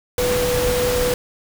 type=tone in noise; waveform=sine; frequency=493.9 Hz; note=B4; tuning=in tune; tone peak=-18 dBFS; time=0.18-1.14 s; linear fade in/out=2 ms; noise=pink; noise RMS=-23 dBFS; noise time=0.18-1.14 s; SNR=+2 dB; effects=none